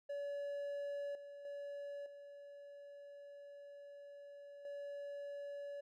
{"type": "tone with level steps", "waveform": "triangle", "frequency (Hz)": 570, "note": "C#5", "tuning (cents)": 48, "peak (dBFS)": [-38, -48, -42, -50, -42], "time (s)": [0.09, 5.81], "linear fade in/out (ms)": 10, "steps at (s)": [1.15, 1.45, 2.06, 4.65], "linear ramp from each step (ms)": 2, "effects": []}